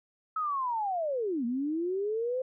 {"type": "linear two-way sweep", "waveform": "sine", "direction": "down then up", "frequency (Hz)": [1298, 228.4, 523], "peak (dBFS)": -28, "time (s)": [0.36, 2.42], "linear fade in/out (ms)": 5, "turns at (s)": 1.45, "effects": []}